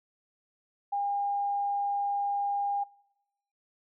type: tone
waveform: sine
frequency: 807 Hz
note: G#5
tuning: 50 cents flat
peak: -27 dBFS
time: 0.92-2.84 s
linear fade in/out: 10 ms
effects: noise-tail reverb RT60 1.0 s tail -25 dB re dry